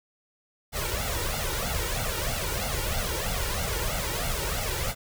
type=noise with flanger; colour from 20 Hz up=pink; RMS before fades=-29 dBFS; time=0.72-4.95 s; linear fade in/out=50 ms; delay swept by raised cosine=1.4 to 2.17 ms; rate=3.1 Hz; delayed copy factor=+0.85; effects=none